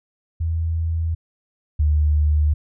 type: tone pair in turn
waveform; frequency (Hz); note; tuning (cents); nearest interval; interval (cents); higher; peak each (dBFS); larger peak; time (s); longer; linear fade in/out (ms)
sine; 82 / 75.23; E2 / D2; -9 / +42; minor second; 149; first; -19 / -14; second; 0.4-1.15 / 1.79-2.54; neither; 10
effects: none